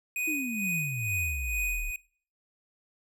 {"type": "tone with tremolo", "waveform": "square", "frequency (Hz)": 2489, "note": "D#7", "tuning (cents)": 0, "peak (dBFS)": -28, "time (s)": [0.16, 1.96], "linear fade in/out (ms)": 2, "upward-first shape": "sine", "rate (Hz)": 2.2, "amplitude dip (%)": 55}
{"type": "exponential sweep", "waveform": "sine", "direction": "down", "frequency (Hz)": [325.9, 33.54], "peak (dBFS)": -32, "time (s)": [0.27, 1.91], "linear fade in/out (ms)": 10}
{"effects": ["noise-tail reverb RT60 0.5 s tail -22 dB re dry"]}